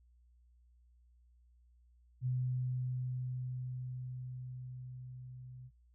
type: tone with level ramp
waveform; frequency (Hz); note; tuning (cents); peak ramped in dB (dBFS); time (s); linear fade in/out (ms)
sine; 126.6; B2; +43; -31 to -48; 2.21-5.71; 50
effects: noise-tail reverb RT60 0.1 s tail -22 dB re dry + added 60 Hz sine -63 dBFS peak until 5.94 s